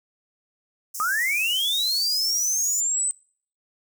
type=high-pass noise; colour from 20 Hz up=pink; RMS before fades=-33 dBFS; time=0.94-2.81 s; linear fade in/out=10 ms; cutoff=5300 Hz; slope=96 dB/octave
type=linear sweep; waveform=sine; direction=up; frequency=1198 to 8160 Hz; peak=-21 dBFS; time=1-3.11 s; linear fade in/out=0 ms
effects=noise-tail reverb RT60 0.5 s tail -24 dB re dry